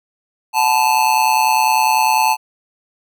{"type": "tone with amplitude modulation", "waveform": "square", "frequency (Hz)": 874, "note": "A5", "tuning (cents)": -12, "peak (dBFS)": -9, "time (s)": [0.53, 2.37], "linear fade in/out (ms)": 50, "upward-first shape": "sine", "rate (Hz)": 130, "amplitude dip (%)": 80, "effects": []}